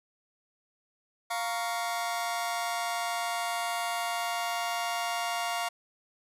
sawtooth chord, Bb minor, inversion second, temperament just, 699.2 / 932.3 / 1118.8 Hz, F5 / Bb5 / Db6, +2 / 0 / +16 cents, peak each -28 / -32 / -33 dBFS, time 1.3-5.69 s, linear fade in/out 10 ms, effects resampled to 32000 Hz

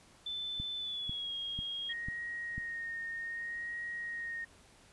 sine tone with pitch glide, 3520 to 3265 Hz, A7 to G#7, 0 to -30 cents, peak -36 dBFS, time 0.26-1.93 s, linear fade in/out 5 ms, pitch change -130 cents, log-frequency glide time 0.77-1.34 s
click train, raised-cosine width 5 ms, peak -28 dBFS, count 5, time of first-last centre 0.6-2.58 s, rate 2.02 Hz
sine tone with vibrato, 1864.7 Hz, A#6, in tune, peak -37 dBFS, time 1.89-4.45 s, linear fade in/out 10 ms, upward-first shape sine, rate 0.64 Hz, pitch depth 22 cents each way
effects pink hiss -61 dBFS RMS until 4.92 s + resampled to 24000 Hz

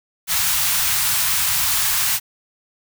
white band-stop noise, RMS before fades -19 dBFS, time 0.27-2.2 s, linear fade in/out 50 ms, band 150 to 850 Hz, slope 24 dB/octave, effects none

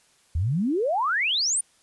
sine exponential sweep, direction up, 73.42 to 9710 Hz, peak -21 dBFS, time 0.35-1.61 s, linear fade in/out 5 ms, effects white hiss -61 dBFS RMS until 1.82 s + resampled to 24000 Hz

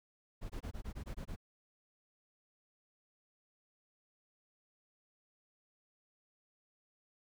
brown noise bursts, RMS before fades -42 dBFS, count 9, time 0.41-1.362 s, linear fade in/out 20 ms, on 88 ms, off 20 ms, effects none

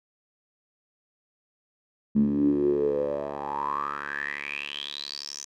10% pulse tone with band-pass filter sweep, 71.7 Hz, D2, 41 cents flat, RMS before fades -28 dBFS, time 2.15-5.45 s, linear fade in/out 10 ms, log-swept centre 210 to 6300 Hz, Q 9.7, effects none

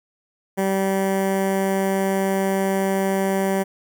15% pulse tone with notch filter, 193.3 Hz, G3, 24 cents flat, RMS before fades -21 dBFS, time 0.57-3.64 s, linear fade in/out 20 ms, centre 4000 Hz, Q 0.7, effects none

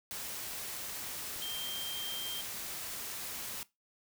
sine tone in noise, 3169 Hz, G7, 18 cents sharp, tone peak -37 dBFS, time 1.42-2.41 s, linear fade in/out 0 ms, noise white, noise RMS -41 dBFS, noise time 0.11-3.63 s, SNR +1 dB, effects noise-tail reverb RT60 0.2 s tail -19 dB re dry

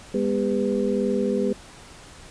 sine tone cluster, 203.6 / 245.7 / 401.8 / 498.4 Hz, G#3 / B3 / G4 / B4, -34 / -9 / +43 / +16 cents, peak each -25 / -27 / -25 / -27 dBFS, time 0.14-1.53 s, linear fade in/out 5 ms, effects pink hiss -45 dBFS RMS until 2.3 s + resampled to 22050 Hz

